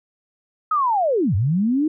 sine linear two-way sweep, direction down then up, 1291 to 87.4 to 320.1 Hz, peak -16 dBFS, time 0.71-1.88 s, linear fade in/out 5 ms, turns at 1.35 s, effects none

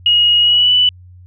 sine tone with pitch glide, 2885 to 2975 Hz, F#7 to F#7, -44 to +9 cents, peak -8 dBFS, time 0.06-0.89 s, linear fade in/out 2 ms, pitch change +53 cents, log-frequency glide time 0.4-0.73 s, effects added 90 Hz sine -37 dBFS peak until 1.26 s

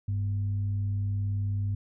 sine tone with frequency modulation, 100 Hz, G2, 35 cents sharp, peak -26 dBFS, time 0.08-1.75 s, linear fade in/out 5 ms, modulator 141 Hz, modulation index 0.24, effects none

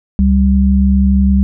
sine tone pair together, 69.3 / 196 Hz, C#2 / G3, 0 / 0 cents, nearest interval octave + tritone, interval 1800 cents, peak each -10 dBFS, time 0.19-1.43 s, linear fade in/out 0 ms, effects none

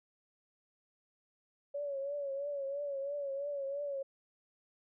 sine tone with vibrato, 562 Hz, C#5, 24 cents sharp, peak -35 dBFS, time 1.74-4.03 s, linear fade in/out 10 ms, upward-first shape triangle, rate 3 Hz, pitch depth 70 cents each way, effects none

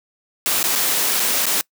white noise with dropouts, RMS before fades -19 dBFS, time 0.46-1.61 s, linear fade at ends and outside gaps 0 ms, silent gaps 0.629-0.64 / 0.753-0.758 / 1.197-1.201 / 1.456-1.466 s, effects noise-tail reverb RT60 0.1 s tail -24 dB re dry + high-pass 200 Hz 12 dB/octave

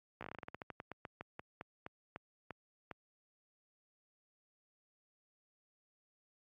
slowing click train, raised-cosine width 0.5 ms, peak -29 dBFS, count 23, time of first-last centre 0.21-2.913 s, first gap 15 ms, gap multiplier 1.17, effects high-pass 80 Hz 12 dB/octave + AAC 64 kbps

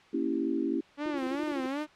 sine chord, A# diminished seventh, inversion none, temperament equal, 233.1 / 277.2 / 329.6 / 392 Hz, A#3 / C#4 / E4 / G4, 0 / 0 / 0 / 0 cents, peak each -35 / -31 / -31 / -36 dBFS, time 0.13-0.81 s, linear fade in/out 10 ms
sawtooth tone with vibrato, 280.5 Hz, C#4, 21 cents sharp, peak -27 dBFS, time 0.97-1.87 s, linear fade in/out 50 ms, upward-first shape sine, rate 2.6 Hz, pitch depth 140 cents each way
sine tone with tremolo, 341.4 Hz, F4, 39 cents flat, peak -33 dBFS, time 1.06-1.66 s, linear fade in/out 0 ms, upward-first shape square, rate 12 Hz, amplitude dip 70%
violet noise, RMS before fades -36 dBFS, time 1.16-1.86 s, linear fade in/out 20 ms
effects white hiss -57 dBFS RMS until 1.95 s + low-pass 3000 Hz 12 dB/octave

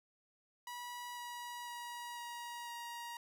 sawtooth tone with pitch steps, 972 / 965.3 / 958.6 / 952 / 945.4 Hz, B5 / B5 / A#5 / A#5 / A#5, -28 / -40 / +48 / +36 / +24 cents, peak -40 dBFS, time 0.67-3.17 s, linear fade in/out 2 ms, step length 500 ms, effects none

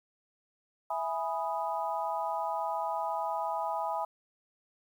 sine chord, E major seventh, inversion none, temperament equal, 659.3 / 830.6 / 987.8 / 1244.5 Hz, E5 / G#5 / B5 / D#6, 0 / 0 / 0 / 0 cents, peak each -36 / -34 / -35 / -40 dBFS, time 0.9-4.05 s, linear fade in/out 5 ms, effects 10-bit

